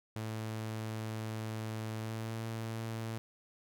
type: tone with pitch glide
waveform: sawtooth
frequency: 110 to 112.83 Hz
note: A2 to A2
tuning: 0 to +44 cents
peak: -33 dBFS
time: 0.16-3.18 s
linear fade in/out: 0 ms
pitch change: +44 cents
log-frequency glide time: 1.99-2.26 s
effects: none